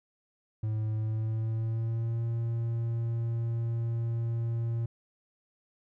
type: tone with pitch glide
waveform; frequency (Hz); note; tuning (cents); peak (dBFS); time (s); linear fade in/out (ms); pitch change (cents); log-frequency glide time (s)
triangle; 108.7 to 115.83; A2 to A#2; -21 to -11; -26; 0.63-4.86; 5; +110; 0.94-2.23
effects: none